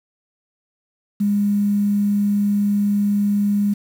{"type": "tone with quantisation", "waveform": "sine", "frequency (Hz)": 204, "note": "G#3", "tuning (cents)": -31, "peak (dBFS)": -15, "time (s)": [1.2, 3.74], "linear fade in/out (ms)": 10, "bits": 7, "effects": []}